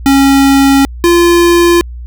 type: tone pair in turn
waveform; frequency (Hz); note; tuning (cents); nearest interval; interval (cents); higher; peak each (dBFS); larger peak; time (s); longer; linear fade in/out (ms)
square; 274.3 / 344.9; C#4 / F4; -18 / -22; major third; 396; second; -5; neither; 0.06-0.85 / 1.04-1.81; first; 0
effects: added 60 Hz sine -22 dBFS peak until 2.06 s